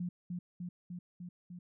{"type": "tone with echo", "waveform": "sine", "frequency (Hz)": 176.9, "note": "F3", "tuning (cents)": 23, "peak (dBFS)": -34, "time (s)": [0, 0.09], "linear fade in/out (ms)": 5, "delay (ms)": 300, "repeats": 5, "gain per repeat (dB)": -2, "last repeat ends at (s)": 1.59, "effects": []}